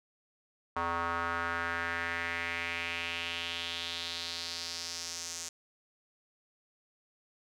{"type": "tone with band-pass filter sweep", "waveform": "square", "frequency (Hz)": 84.8, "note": "E2", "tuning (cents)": 50, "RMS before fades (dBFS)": -36, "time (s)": [0.76, 5.49], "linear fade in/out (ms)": 5, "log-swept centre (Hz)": [1100, 6600], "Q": 3.1, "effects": []}